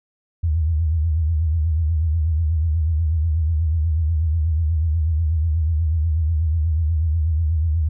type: tone with vibrato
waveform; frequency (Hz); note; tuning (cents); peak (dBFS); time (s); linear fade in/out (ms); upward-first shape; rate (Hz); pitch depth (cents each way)
sine; 79.7; D#2; +42; -16; 0.43-7.89; 10; triangle; 8.2; 140
effects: none